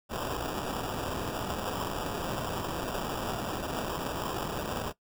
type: noise with sample-and-hold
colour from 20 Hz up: white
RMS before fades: -34 dBFS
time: 0.09-4.93 s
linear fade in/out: 50 ms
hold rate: 2100 Hz
effects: noise-tail reverb RT60 0.1 s tail -18 dB re dry